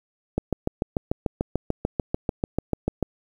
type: click train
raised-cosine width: 2 ms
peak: -9 dBFS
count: 19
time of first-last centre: 0.38-3.027 s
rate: 6.8 Hz
effects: 8-bit